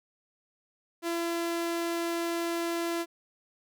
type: tone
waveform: sawtooth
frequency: 338.3 Hz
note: E4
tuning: 45 cents sharp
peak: -25 dBFS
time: 1.02-3.06 s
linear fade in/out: 50 ms
effects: none